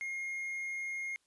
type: tone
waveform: triangle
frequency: 2139 Hz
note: C7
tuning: 38 cents sharp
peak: -34 dBFS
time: 0.01-1.16 s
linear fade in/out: 0 ms
effects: white hiss -75 dBFS RMS until 1.26 s + resampled to 24000 Hz